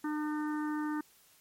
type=harmonic tone; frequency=302.3 Hz; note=D#4; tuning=50 cents flat; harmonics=1 / 3 / 4 / 5 / 6; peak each=-32 / -42 / -44 / -46 / -48 dBFS; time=0.04-1.01 s; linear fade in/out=5 ms; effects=white hiss -63 dBFS RMS until 1.4 s + MP3 64 kbps